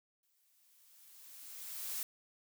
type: noise with exponential growth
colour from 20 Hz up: blue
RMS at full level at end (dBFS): -38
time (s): 0.23-2.03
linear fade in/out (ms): 2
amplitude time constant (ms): 390
effects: none